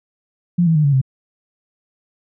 sine tone with pitch steps, 174.61 / 162.92 / 152.01 / 141.83 / 132.33 Hz, F3 / E3 / D#3 / C#3 / C3, 0 / -20 / -40 / +40 / +20 cents, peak -11 dBFS, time 0.58-1.015 s, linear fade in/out 10 ms, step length 87 ms, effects none

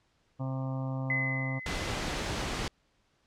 harmonic tone, 132.2 Hz, C3, 18 cents sharp, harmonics 1 / 2 / 4 / 5 / 6 / 7 / 8 / 9, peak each -32 / -38 / -44 / -46 / -48 / -49 / -50 / -51 dBFS, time 0.39-1.6 s, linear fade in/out 20 ms
sine tone with exponential decay, 2033 Hz, B6, 50 cents sharp, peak -26 dBFS, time 1.1-2.67 s, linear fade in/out 2 ms, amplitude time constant 340 ms
pink noise, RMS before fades -33 dBFS, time 1.66-2.68 s, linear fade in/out 2 ms
effects pink hiss -71 dBFS RMS until 3.26 s + low-pass 6000 Hz 12 dB/octave

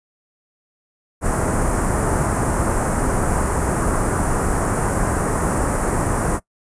pink band-stop noise, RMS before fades -19 dBFS, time 1.21-6.4 s, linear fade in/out 50 ms, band 1500 to 9100 Hz, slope 24 dB/octave, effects noise-tail reverb RT60 0.1 s tail -20 dB re dry + resampled to 22050 Hz

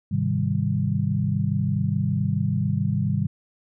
sine chord, Ab major seventh, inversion none, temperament equal, 103.83 / 130.81 / 155.56 / 196 Hz, Ab2 / C3 / Eb3 / G3, 0 / 0 / 0 / 0 cents, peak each -26 dBFS, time 0.11-3.27 s, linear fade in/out 10 ms, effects none

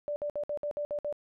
sine tone bursts, 587 Hz, D5, 1 cent flat, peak -30 dBFS, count 8, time 0.08-1.126 s, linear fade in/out 0 ms, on 80 ms, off 58 ms, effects none

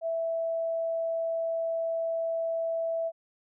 sine tone, 659.3 Hz, E5, in tune, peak -27 dBFS, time 0.01-3.12 s, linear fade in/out 50 ms, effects none

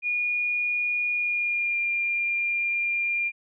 sine tone with pitch glide, 2440 to 2397 Hz, D#7 to D7, -34 to +35 cents, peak -23 dBFS, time 0.02-3.32 s, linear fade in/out 50 ms, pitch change -31 cents, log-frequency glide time 1.12-1.83 s, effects none

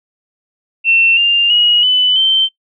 sine tone with pitch steps, 2700 / 2797 / 2897 / 3001 / 3109 Hz, E7 / F7 / F#7 / F#7 / G7, +41 / +2 / -37 / +24 / -15 cents, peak -8 dBFS, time 0.84-2.49 s, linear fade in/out 50 ms, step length 330 ms, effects noise-tail reverb RT60 0.1 s tail -19 dB re dry

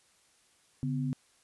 sine tone pair together, 142.16 / 253.3 Hz, C#3 / B3, +44 / +44 cents, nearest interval minor seventh, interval 1000 cents, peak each -31 / -33 dBFS, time 0.83-1.13 s, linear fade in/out 0 ms, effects white hiss -66 dBFS RMS until 1.43 s + resampled to 24000 Hz

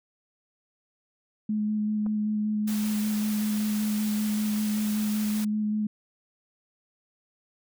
sine tone with vibrato, 212.2 Hz, G#3, 38 cents sharp, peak -24 dBFS, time 1.49-5.87 s, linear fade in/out 5 ms, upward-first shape square, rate 5.2 Hz, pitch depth 10 cents each way
clicks, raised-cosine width 1 ms, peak -31 dBFS, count 2, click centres 2.062 / 2.066 s
white noise, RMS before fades -38 dBFS, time 2.67-5.45 s, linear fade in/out 10 ms
effects none

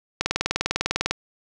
click train, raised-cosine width 0.2 ms, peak -4 dBFS, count 19, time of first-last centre 0.21-1.11 s, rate 20 Hz, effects none

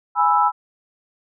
sine chord, E major, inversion first, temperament equal, 830.6 / 987.8 / 1318.5 Hz, G#5 / B5 / E6, 0 / 0 / 0 cents, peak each -18 dBFS, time 0.15-0.52 s, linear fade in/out 50 ms, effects none

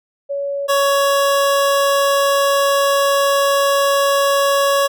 sine / 25% pulse tone pair in turn, 562 / 558.4 Hz, C#5 / C#5, +24 / +13 cents, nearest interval unison, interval 11 cents, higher first, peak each -19 / -9 dBFS, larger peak second, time 0.29-0.68 / 0.68-4.88 s, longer second, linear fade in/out 20 ms, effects none

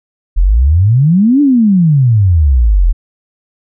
sine exponential two-way sweep, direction up then down, 38.89 to 297.4 to 38.89 Hz, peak -5 dBFS, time 0.36-2.93 s, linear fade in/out 20 ms, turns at 1.41 s, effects none

